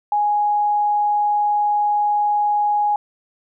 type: tone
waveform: sine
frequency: 830.6 Hz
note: G#5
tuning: in tune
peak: -15 dBFS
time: 0.12-2.96 s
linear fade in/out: 2 ms
effects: none

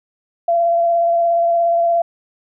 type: tone with vibrato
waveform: sine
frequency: 681 Hz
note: F5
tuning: 44 cents flat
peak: -12 dBFS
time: 0.48-2.02 s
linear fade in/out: 5 ms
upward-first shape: square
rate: 17 Hz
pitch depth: 12 cents each way
effects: none

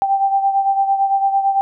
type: beating tone pair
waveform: sine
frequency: 784 / 792.9 Hz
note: G5 / G5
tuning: 0 / +20 cents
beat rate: 8.9 Hz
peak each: -14 / -21 dBFS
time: 0.02-1.61 s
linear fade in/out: 0 ms
effects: none

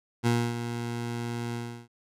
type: tone with ADSR envelope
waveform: 20% pulse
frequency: 118.5 Hz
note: A#2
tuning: 29 cents sharp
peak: -16 dBFS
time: 0.23-1.88 s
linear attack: 35 ms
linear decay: 270 ms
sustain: -10 dB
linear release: 340 ms
effects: low-pass 11000 Hz 12 dB/octave

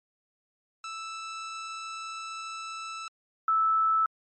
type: tone pair in turn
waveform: sawtooth / sine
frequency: 1318.5 / 1312.2 Hz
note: E6 / E6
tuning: 0 / -8 cents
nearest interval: unison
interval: 8 cents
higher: first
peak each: -32 / -21 dBFS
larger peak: second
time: 0.84-3.08 / 3.48-4.06 s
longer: first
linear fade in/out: 2 ms
effects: MP3 32 kbps

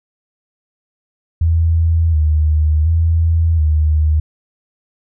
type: tone with vibrato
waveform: sine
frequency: 79.6 Hz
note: D#2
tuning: 40 cents sharp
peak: -10 dBFS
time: 1.41-4.2 s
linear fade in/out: 5 ms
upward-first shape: square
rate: 0.69 Hz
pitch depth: 59 cents each way
effects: none

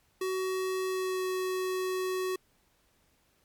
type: tone with pitch glide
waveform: square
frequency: 375 to 372 Hz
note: F#4 to F#4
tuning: +23 to +9 cents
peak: -30 dBFS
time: 0.21-2.36 s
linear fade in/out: 5 ms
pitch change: -14 cents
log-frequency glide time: 0.89-1.24 s
effects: pink hiss -69 dBFS RMS until 3.44 s + MP3 96 kbps

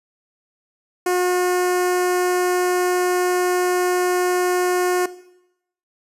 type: tone with notch filter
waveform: sawtooth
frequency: 360.6 Hz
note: F#4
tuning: 45 cents flat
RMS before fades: -19 dBFS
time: 1.06-5.06 s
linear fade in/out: 5 ms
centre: 3600 Hz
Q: 1.2
effects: noise-tail reverb RT60 0.8 s tail -17 dB re dry + resampled to 32000 Hz

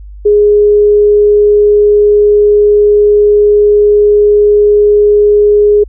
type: tone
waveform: sine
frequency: 415.3 Hz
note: G#4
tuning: in tune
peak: -3 dBFS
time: 0.25-5.84 s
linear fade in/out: 10 ms
effects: added 50 Hz sine -26 dBFS peak until 5.88 s

